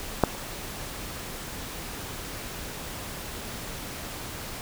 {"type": "click", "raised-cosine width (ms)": 1, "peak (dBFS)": -3, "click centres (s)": 0.237, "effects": ["pink hiss -37 dBFS RMS until 4.61 s"]}